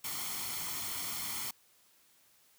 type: noise with comb filter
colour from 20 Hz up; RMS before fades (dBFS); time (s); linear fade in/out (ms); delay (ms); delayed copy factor
white; -38; 0.04-1.51; 5; 0.92; +0.6
effects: white hiss -66 dBFS RMS until 2.58 s + high-pass 60 Hz 12 dB/octave